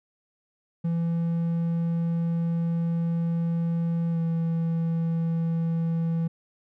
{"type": "tone with pitch glide", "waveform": "triangle", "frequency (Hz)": [167.7, 165.39], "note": ["E3", "E3"], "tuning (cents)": [30, 6], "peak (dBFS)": -21, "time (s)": [0.84, 6.28], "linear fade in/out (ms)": 10, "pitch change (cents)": -24, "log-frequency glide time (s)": [4.11, 4.18], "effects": []}